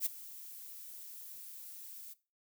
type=noise with ADSR envelope; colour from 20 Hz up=violet; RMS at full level=-31 dBFS; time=0-2.14 s; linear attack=62 ms; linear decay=8 ms; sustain=-18 dB; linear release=15 ms; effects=noise-tail reverb RT60 0.3 s tail -18 dB re dry